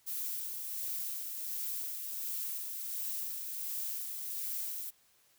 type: noise with tremolo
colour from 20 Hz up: violet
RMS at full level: -37 dBFS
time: 0.06-4.91 s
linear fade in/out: 20 ms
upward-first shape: sine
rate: 1.4 Hz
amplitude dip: 35%
effects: white hiss -68 dBFS RMS until 5.38 s